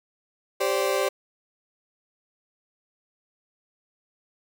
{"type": "chord", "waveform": "35% pulse", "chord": "G suspended fourth", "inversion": "none", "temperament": "equal with one note detuned", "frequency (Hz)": [392, 523.3, 581.3], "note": ["G4", "C5", "D5"], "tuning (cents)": [0, 0, -18], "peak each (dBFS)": -25, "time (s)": [0.6, 1.09], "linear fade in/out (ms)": 10, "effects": []}